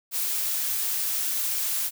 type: noise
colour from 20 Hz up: blue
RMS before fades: -27 dBFS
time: 0.11-1.91 s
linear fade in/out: 50 ms
effects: none